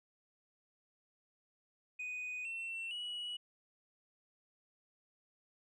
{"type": "tone with pitch steps", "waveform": "sine", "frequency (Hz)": [2489, 2699, 2926], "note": ["D#7", "E7", "F#7"], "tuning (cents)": [0, 40, -20], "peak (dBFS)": -37, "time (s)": [1.99, 3.37], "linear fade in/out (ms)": 10, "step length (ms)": 460, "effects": ["tanh soft clip ceiling -38 dBFS"]}